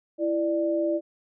sine tone pair together, 333.3 / 592.5 Hz, E4 / D5, +19 / +15 cents, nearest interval minor seventh, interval 996 cents, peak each -25 dBFS, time 0.18-1.01 s, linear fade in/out 50 ms, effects none

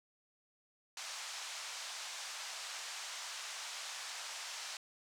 white band-pass noise, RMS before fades -45 dBFS, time 0.97-4.77 s, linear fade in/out 2 ms, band 680 to 7200 Hz, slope 24 dB/octave, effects none

